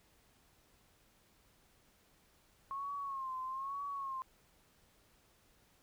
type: tone with vibrato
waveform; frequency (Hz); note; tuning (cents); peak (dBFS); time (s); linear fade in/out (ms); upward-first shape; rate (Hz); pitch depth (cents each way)
sine; 1081; C#6; -44; -38; 2.71-4.22; 0; sine; 1.1; 78
effects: pink hiss -69 dBFS RMS until 5.82 s